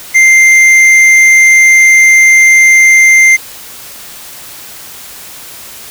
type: tone with hard clipping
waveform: sine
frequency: 2093 Hz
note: C7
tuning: in tune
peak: -3 dBFS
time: 0.14-3.37 s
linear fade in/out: 20 ms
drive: 7 dB
effects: white hiss -29 dBFS RMS until 5.9 s